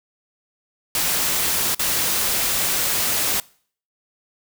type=noise with dropouts; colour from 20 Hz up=white; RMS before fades=-21 dBFS; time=0.95-3.4 s; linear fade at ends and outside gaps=1 ms; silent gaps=1.747-1.794 s; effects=noise-tail reverb RT60 0.5 s tail -23 dB re dry

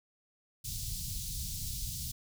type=band-stop noise; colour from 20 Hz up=pink; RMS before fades=-38 dBFS; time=0.64-2.12 s; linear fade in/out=10 ms; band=140 to 4200 Hz; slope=24 dB/octave; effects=none

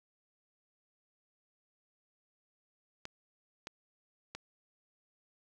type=clicks; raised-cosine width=0.2 ms; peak=-24 dBFS; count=3; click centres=3.054 / 3.671 / 4.35 s; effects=none

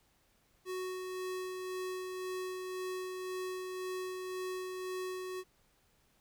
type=tone with tremolo; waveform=square; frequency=370 Hz; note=F#4; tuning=in tune; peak=-37 dBFS; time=0.65-5.44 s; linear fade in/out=50 ms; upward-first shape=sine; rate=1.9 Hz; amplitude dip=30%; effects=pink hiss -71 dBFS RMS until 6.2 s

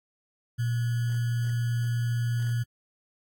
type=tone with sample-and-hold; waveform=sine; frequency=118.8 Hz; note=A#2; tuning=33 cents sharp; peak=-24 dBFS; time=0.58-2.64 s; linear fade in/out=20 ms; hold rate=1575 Hz; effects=AAC 64 kbps

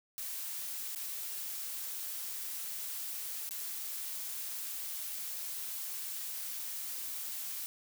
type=noise with dropouts; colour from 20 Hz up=blue; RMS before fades=-40 dBFS; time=0.18-7.66 s; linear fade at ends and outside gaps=0 ms; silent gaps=0.949-0.959 / 3.491-3.509 s; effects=none

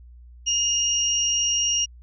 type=tone pair together; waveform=sine; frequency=2841 / 5686 Hz; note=F7 / F8; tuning=+29 / +30 cents; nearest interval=octave; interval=1201 cents; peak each=-23 / -22 dBFS; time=0.46-1.86 s; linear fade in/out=20 ms; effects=added 60 Hz sine -43 dBFS peak until 2.02 s

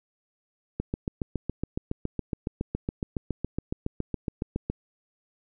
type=click train; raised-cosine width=3 ms; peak=-15 dBFS; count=29; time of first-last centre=0.8-4.7 s; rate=7.18 Hz; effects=none

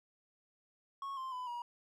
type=tone with pitch steps; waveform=triangle; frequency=1100 / 1050.3 / 1002.9 / 957.6 Hz; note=C#6 / C6 / B5 / A#5; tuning=-14 / +6 / +26 / +46 cents; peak=-37 dBFS; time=1.02-1.62 s; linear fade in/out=2 ms; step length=150 ms; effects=none

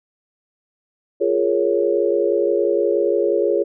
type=chord; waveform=sine; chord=Bb minor seventh; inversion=second; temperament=equal; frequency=349.2 / 415.3 / 466.2 / 554.4 Hz; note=F4 / Ab4 / Bb4 / Db5; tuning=0 / 0 / 0 / 0 cents; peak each=-21 / -19 / -23 / -21 dBFS; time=1.2-3.64 s; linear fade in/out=20 ms; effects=none

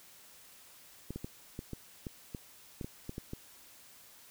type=clicks; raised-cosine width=3 ms; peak=-26 dBFS; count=12; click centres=1.106 / 1.16 / 1.245 / 1.591 / 1.733 / 2.068 / 2.348 / 2.812 / 2.845 / 3.094 / 3.181 / 3.334 s; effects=white hiss -57 dBFS RMS until 4.3 s

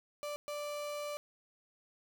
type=tone bursts at uneven times; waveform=35% pulse; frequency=587.3 Hz; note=D5; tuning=in tune; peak=-36 dBFS; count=2; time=0.23-0.36 / 0.48-1.17 s; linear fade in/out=0 ms; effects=none

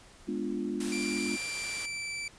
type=chord; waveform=sine; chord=G# diminished seventh; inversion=none; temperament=equal; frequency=207.7 / 246.9 / 293.7 / 349.2 Hz; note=G#3 / B3 / D4 / F4; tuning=0 / 0 / 0 / 0 cents; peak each=-36 dBFS; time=0.27-1.37 s; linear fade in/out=20 ms
type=noise; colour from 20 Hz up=white; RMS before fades=-39 dBFS; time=0.8-1.86 s; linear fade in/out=5 ms
type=tone with pitch glide; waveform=sawtooth; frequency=2358 to 2327 Hz; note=D7 to D7; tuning=+6 to -17 cents; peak=-31 dBFS; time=0.92-2.28 s; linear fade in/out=2 ms; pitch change=-23 cents; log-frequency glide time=1.39-2.08 s
effects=pink hiss -55 dBFS RMS until 2.38 s + resampled to 22050 Hz

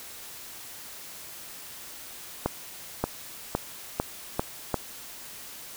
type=accelerating click train; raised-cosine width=1 ms; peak=-10 dBFS; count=6; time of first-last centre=2.46-4.743 s; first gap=580 ms; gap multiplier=0.88; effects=white hiss -43 dBFS RMS until 5.76 s

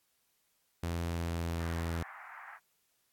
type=tone with pitch glide; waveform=sawtooth; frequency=84.8 to 83.68 Hz; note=E2 to E2; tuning=+50 to +27 cents; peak=-29 dBFS; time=0.83-2.03 s; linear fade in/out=5 ms; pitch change=-23 cents; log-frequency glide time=1.05-1.66 s
type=band-pass noise; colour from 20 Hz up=white; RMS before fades=-49 dBFS; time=1.56-2.6 s; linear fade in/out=50 ms; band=750 to 2000 Hz; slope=48 dB/octave
effects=white hiss -75 dBFS RMS until 3.12 s + AAC 64 kbps

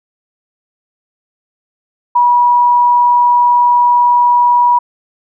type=tone; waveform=sine; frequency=969 Hz; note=B5; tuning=33 cents flat; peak=-6 dBFS; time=2.15-4.79 s; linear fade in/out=10 ms; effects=none

